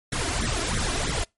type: noise with flanger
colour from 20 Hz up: pink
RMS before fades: -26 dBFS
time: 0.12-1.24 s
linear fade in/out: 5 ms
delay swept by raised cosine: 0.51 to 3.01 ms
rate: 3.1 Hz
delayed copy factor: +0.9
effects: noise-tail reverb RT60 0.2 s tail -25 dB re dry + MP3 48 kbps